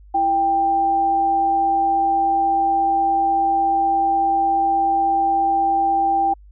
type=tone pair together; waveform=sine; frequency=331.6 / 788.7 Hz; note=E4 / G5; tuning=+10 / +10 cents; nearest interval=octave + minor third; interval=1500 cents; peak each=-27 / -15 dBFS; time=0.14-6.34 s; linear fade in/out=10 ms; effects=added 50 Hz sine -42 dBFS peak until 6.51 s

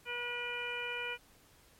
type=harmonic tone with a mistuned harmonic; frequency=483.1 Hz; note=B4; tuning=38 cents flat; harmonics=1 / 2 / 3 / 4 / 5 / 6; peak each=-44 / -46 / -42 / -48 / -39 / -44 dBFS; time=0.05-1.18 s; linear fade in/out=50 ms; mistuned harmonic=6; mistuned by=+37 cents; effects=pink hiss -63 dBFS RMS until 1.79 s + MP3 64 kbps

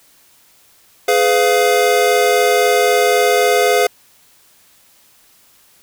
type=chord; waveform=square; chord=F diminished; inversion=first; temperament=just; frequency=419.1 / 502.9 / 698.5 Hz; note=Ab4 / Cb5 / F5; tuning=+16 / +31 / 0 cents; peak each=-16 / -16 / -17 dBFS; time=1.08-3.87 s; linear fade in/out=5 ms; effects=white hiss -51 dBFS RMS until 5.82 s

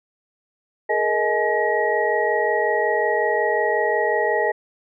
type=tone cluster; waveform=sine; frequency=421.7 / 467.2 / 626 / 847 / 1899 Hz; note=G#4 / A#4 / D#5 / G#5 / A#6; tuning=+26 / +4 / +10 / +34 / +32 cents; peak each=-24 dBFS; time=0.89-4.52 s; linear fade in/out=10 ms; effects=none

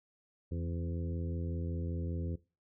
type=harmonic tone with a mistuned harmonic; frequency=85.2 Hz; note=F2; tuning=42 cents flat; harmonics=1 / 2 / 3 / 4 / 5 / 6; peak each=-35 / -41 / -45 / -47 / -49 / -51 dBFS; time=0.51-2.36 s; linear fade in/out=10 ms; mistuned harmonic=2; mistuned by=-45 cents; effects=noise-tail reverb RT60 0.3 s tail -19 dB re dry

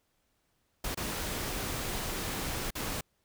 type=noise with dropouts; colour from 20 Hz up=pink; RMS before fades=-35 dBFS; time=0.84-3.01 s; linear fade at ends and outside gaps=5 ms; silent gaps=0.947-0.972 / 2.706-2.752 s; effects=pink hiss -75 dBFS RMS until 3.24 s

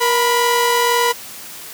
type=tone pair together; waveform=sawtooth; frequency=473.7 / 989.3 Hz; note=A#4 / B5; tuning=+28 / +3 cents; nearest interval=octave + minor second; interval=1275 cents; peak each=-13 / -12 dBFS; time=0-1.13 s; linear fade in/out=20 ms; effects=white hiss -34 dBFS RMS until 1.73 s + high-pass 80 Hz 12 dB/octave

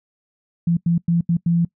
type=tone bursts at uneven times; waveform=sine; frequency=170 Hz; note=F3; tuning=46 cents flat; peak=-14 dBFS; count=5; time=0.67-0.77 / 0.86-0.98 / 1.08-1.21 / 1.29-1.37 / 1.46-1.65 s; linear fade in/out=5 ms; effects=noise-tail reverb RT60 0.1 s tail -22 dB re dry

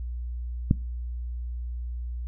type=click; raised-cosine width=5 ms; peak=-6 dBFS; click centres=0.711 s; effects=noise-tail reverb RT60 0.3 s tail -21 dB re dry + added 60 Hz sine -30 dBFS peak until 2.27 s

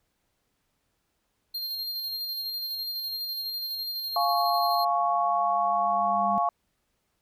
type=tone with tremolo; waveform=square; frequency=4201 Hz; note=C8; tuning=6 cents sharp; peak=-30 dBFS; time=1.54-4.85 s; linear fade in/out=10 ms; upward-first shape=square; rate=12 Hz; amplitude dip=25%
type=chord; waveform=sine; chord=Db major; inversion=first; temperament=equal with one note detuned; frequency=698.5 / 843.2 / 1108.7 Hz; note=F5 / Ab5 / Db6; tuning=0 / +26 / 0 cents; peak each=-25 / -29 / -26 dBFS; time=4.16-6.49 s; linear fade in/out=2 ms
type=tone with exponential growth; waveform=sine; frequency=201.8 Hz; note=G#3; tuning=49 cents flat; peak=-30 dBFS; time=4.77-6.38 s; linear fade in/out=0 ms; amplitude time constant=350 ms
effects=pink hiss -75 dBFS RMS until 7.21 s

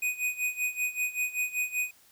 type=tone with tremolo; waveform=square; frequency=2489 Hz; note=D#7; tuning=in tune; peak=-26 dBFS; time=0.02-1.91 s; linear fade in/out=5 ms; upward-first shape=sine; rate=5.2 Hz; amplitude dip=85%; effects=white hiss -60 dBFS RMS until 2.11 s

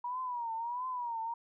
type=tone with vibrato; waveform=sine; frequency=960 Hz; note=B5; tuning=49 cents flat; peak=-34 dBFS; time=0.04-1.34 s; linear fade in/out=5 ms; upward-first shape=triangle; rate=1.5 Hz; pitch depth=130 cents each way; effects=none

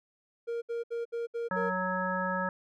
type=tone bursts; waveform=triangle; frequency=467.7 Hz; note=A#4; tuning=6 cents sharp; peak=-29 dBFS; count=6; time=0.47-1.705 s; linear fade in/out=20 ms; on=150 ms; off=67 ms
type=harmonic tone; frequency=185 Hz; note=F#3; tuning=in tune; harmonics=1 / 3 / 5 / 7 / 9; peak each=-35 / -35 / -35 / -35 / -35 dBFS; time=1.51-2.49 s; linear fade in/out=2 ms
effects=none

